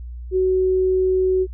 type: tone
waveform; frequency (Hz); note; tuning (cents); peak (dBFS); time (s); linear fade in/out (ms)
sine; 373.4; F#4; +16; -15; 0.31-1.47; 50
effects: added 60 Hz sine -30 dBFS peak until 1.53 s